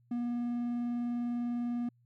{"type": "tone with vibrato", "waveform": "triangle", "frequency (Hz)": 240, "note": "B3", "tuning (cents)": -49, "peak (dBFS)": -29, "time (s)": [0.11, 1.89], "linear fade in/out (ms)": 5, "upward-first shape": "square", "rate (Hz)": 20, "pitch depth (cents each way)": 12, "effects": ["added 120 Hz sine -64 dBFS peak until 2.05 s"]}